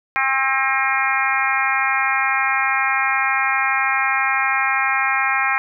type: harmonic tone with a mistuned harmonic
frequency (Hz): 267.8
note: C4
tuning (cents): +40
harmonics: 3 / 4 / 5 / 6 / 7 / 8 / 9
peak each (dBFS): -24 / -24 / -24 / -24 / -24 / -24 / -24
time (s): 0.16-5.58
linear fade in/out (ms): 0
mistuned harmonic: 5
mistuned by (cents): -19
effects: none